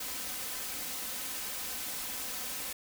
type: noise with comb filter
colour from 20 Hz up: white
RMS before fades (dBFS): -38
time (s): 0-2.73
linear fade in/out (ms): 5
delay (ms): 3.9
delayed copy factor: +0.55
effects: none